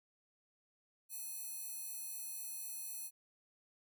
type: tone with high-pass filter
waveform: square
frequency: 848 Hz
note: G#5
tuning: 36 cents sharp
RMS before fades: -45 dBFS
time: 1.09-3.11 s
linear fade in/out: 50 ms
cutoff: 11000 Hz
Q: 0.75
effects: none